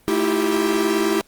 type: tone cluster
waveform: 45% pulse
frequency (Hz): 219.4 / 323 / 342.2 / 391.7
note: A3 / E4 / F4 / G4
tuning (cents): -5 / -35 / -35 / -1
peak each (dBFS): -27 / -22 / -25 / -21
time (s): 0.08-1.21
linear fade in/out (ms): 0
effects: pink hiss -55 dBFS RMS until 1.27 s + Opus 24 kbps